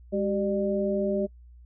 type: tone cluster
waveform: sine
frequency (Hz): 203.8 / 385.7 / 599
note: G#3 / G4 / D5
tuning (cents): -32 / -28 / +34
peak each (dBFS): -28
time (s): 0.12-1.27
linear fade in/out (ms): 20
effects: noise-tail reverb RT60 0.1 s tail -23 dB re dry + added 60 Hz sine -47 dBFS peak until 1.65 s